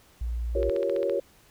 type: tone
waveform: sine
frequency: 58.5 Hz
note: A#1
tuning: 7 cents sharp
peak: -27 dBFS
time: 0.21-0.7 s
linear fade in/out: 5 ms
type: chord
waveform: sine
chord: G half-diminished seventh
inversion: third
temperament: equal with one note detuned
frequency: 349.2 / 392 / 468.9 / 554.4 Hz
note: F4 / G4 / Bb4 / Db5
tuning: 0 / 0 / +10 / 0 cents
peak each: -32 / -30 / -30 / -27 dBFS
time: 0.55-1.2 s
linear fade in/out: 5 ms
type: click train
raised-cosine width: 0.3 ms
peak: -24 dBFS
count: 8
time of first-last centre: 0.63-1.097 s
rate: 15 Hz
effects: pink hiss -58 dBFS RMS until 1.5 s